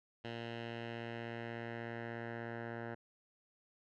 10% pulse tone with low-pass filter sweep, 116.54 Hz, A#2, in tune, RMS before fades -44 dBFS, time 0.24-2.95 s, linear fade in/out 10 ms, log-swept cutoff 3100 to 1500 Hz, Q 2.1, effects none

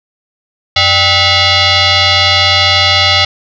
sine tone with frequency modulation, 599 Hz, D5, 34 cents sharp, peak -6 dBFS, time 0.76-3.25 s, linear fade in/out 5 ms, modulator 691 Hz, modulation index 6.1, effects none

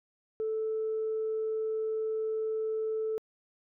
sine tone, 438.9 Hz, A4, 4 cents flat, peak -28 dBFS, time 0.4-3.18 s, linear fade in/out 0 ms, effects tanh soft clip ceiling -25 dBFS

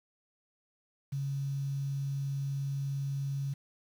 sine tone with quantisation, 138.59 Hz, C#3, in tune, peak -31 dBFS, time 1.12-3.54 s, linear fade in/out 10 ms, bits 9, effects none

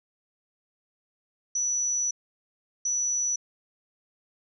sine tone bursts at uneven times, 5920 Hz, F#8, in tune, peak -24 dBFS, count 2, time 1.55-2.11 / 2.85-3.36 s, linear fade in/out 5 ms, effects none

